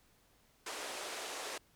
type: band-pass noise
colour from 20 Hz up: pink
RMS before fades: -43 dBFS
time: 0.66-1.58 s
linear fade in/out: 5 ms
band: 370 to 10000 Hz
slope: 24 dB/octave
effects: pink hiss -69 dBFS RMS until 1.75 s